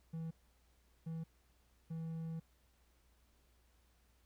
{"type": "tone bursts at uneven times", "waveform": "triangle", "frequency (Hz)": 162.8, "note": "E3", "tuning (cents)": -21, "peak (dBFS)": -38, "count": 3, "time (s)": [[0.13, 0.31], [1.06, 1.24], [1.9, 2.4]], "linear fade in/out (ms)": 10, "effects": ["added 60 Hz sine -70 dBFS peak until 4.25 s", "pink hiss -75 dBFS RMS until 4.25 s"]}